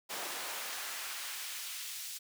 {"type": "noise with high-pass filter sweep", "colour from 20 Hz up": "pink", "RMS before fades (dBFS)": -41, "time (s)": [0.09, 2.19], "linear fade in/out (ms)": 20, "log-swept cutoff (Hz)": [510, 3900], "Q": 0.72, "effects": []}